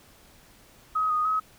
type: tone with pitch steps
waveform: sine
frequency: 1267 / 1238 / 1275 Hz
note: D#6 / D#6 / D#6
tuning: +31 / -9 / +42 cents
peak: -22 dBFS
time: 0.95-1.4 s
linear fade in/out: 10 ms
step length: 150 ms
effects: pink hiss -55 dBFS RMS until 1.58 s